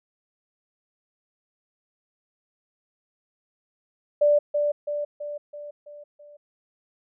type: tone with echo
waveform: sine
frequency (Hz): 587.3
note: D5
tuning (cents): 0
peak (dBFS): -15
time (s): 4.21-4.39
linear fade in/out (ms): 10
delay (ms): 330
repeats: 6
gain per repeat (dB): -5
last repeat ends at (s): 6.37
effects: none